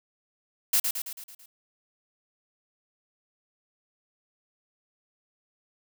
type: noise with echo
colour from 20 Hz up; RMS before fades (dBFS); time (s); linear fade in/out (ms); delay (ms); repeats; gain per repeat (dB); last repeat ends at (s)
blue; -22; 0.73-0.8; 5; 110; 6; -5; 1.46
effects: none